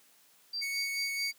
sine tone with tremolo, 4699 Hz, D8, in tune, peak -32 dBFS, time 0.53-1.33 s, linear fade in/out 5 ms, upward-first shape sine, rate 4.6 Hz, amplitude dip 90%
45% pulse tone, 2217 Hz, C#7, in tune, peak -33 dBFS, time 0.61-1.32 s, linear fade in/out 20 ms
effects white hiss -63 dBFS RMS until 1.38 s + high-pass 150 Hz 12 dB/octave

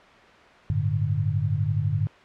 sine chord, G suspended second, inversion none, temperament equal with one note detuned, 98 / 110 / 147.34 Hz, G2 / A2 / D3, 0 / 0 / +6 cents, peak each -26 dBFS, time 0.7-2.07 s, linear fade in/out 0 ms, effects white hiss -49 dBFS RMS until 2.24 s + low-pass 2000 Hz 12 dB/octave

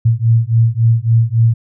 sine beating tone pair, 113 / 116.6 Hz, A2 / A#2, +47 / +1 cents, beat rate 3.6 Hz, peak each -12 dBFS, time 0.05-1.54 s, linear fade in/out 10 ms, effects none

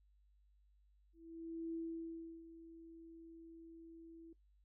sine tone with ADSR envelope, 329.6 Hz, E4, in tune, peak -39 dBFS, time 1.13-4.33 s, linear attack 610 ms, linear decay 690 ms, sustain -14 dB, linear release 4 ms, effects noise-tail reverb RT60 0.1 s tail -17 dB re dry + added 50 Hz sine -68 dBFS peak until 4.64 s

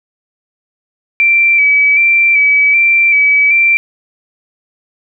sine tone with vibrato, 2319 Hz, D7, 22 cents flat, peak -6 dBFS, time 1.2-3.77 s, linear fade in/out 0 ms, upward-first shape square, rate 1.3 Hz, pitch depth 25 cents each way, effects none

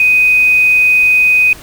sine tone with quantisation, 2500 Hz, D#7, 8 cents sharp, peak -6 dBFS, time 0-1.53 s, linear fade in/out 2 ms, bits 5, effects pink hiss -35 dBFS RMS until 1.62 s

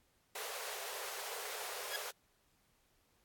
pink high-pass noise, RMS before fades -44 dBFS, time 0.35-2.11 s, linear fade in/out 5 ms, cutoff 400 Hz, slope 96 dB/octave
20% pulse tone with exponential growth, 1661.2 Hz, G#6, in tune, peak -29 dBFS, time 1.84-1.96 s, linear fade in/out 1 ms, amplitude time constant 26 ms
effects pink hiss -74 dBFS RMS until 3.24 s + AAC 64 kbps

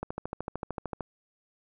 click train, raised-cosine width 1 ms, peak -19 dBFS, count 14, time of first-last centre 0.03-1.007 s, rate 13.3 Hz, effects none

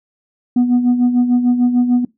sine tone with tremolo, 245.4 Hz, B3, 11 cents flat, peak -6 dBFS, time 0.56-2.05 s, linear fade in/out 5 ms, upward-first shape sine, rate 6.7 Hz, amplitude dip 65%, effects noise-tail reverb RT60 0.2 s tail -22 dB re dry + tanh soft clip ceiling -8 dBFS

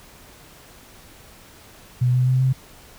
sine tone with pitch steps, 124.3 / 126.47 / 128.68 / 130.93 Hz, B2 / B2 / C3 / C3, +12 / +42 / -28 / +2 cents, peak -15 dBFS, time 2.01-2.53 s, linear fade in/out 10 ms, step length 130 ms, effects pink hiss -47 dBFS RMS until 2.98 s

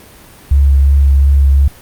sine tone with vibrato, 69.3 Hz, C#2, in tune, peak -5 dBFS, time 0.51-1.68 s, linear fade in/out 5 ms, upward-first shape triangle, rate 2.8 Hz, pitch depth 22 cents each way, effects pink hiss -39 dBFS RMS until 1.81 s + Opus 32 kbps

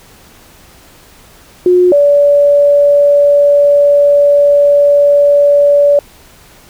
sine tone pair in turn, 360 / 575.1 Hz, F#4 / D5, -47 / -36 cents, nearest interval minor sixth, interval 811 cents, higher second, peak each -4 dBFS, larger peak neither, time 1.66-1.92 / 1.92-5.99 s, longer second, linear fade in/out 2 ms, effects pink hiss -41 dBFS RMS until 6.69 s

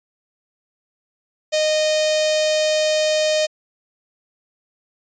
sawtooth tone with notch filter, 617 Hz, D#5, 15 cents flat, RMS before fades -18 dBFS, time 1.52-3.47 s, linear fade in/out 20 ms, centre 1300 Hz, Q 0.56, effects resampled to 16000 Hz

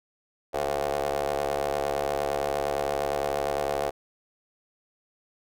20% pulse ring-modulated tone, 71.1 Hz, C#2, 45 cents sharp, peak -18 dBFS, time 0.53-3.91 s, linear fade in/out 20 ms, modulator 600 Hz, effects none

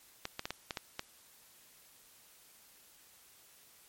clicks, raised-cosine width 0.2 ms, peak -19 dBFS, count 7, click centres 0.254 / 0.394 / 0.455 / 0.506 / 0.708 / 0.772 / 0.994 s, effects white hiss -61 dBFS RMS until 3.88 s + MP3 64 kbps

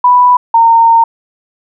sine tone pair in turn, 987.8 / 917.5 Hz, B5 / A#5, 0 / -28 cents, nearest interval minor second, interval 128 cents, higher first, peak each -3 dBFS, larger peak neither, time 0.04-0.37 / 0.54-1.04 s, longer second, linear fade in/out 5 ms, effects none

